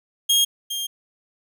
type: tone pair in turn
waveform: sawtooth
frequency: 3253 / 3214 Hz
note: G#7 / G7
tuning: -37 / +43 cents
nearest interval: unison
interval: 20 cents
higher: first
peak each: -12 / -22 dBFS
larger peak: first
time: 0.29-0.45 / 0.7-0.87 s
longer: second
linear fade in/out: 10 ms
effects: none